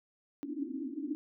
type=band-pass noise; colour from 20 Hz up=white; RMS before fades=-38 dBFS; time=0.43-1.15 s; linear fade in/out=0 ms; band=260 to 320 Hz; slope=96 dB/octave; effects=none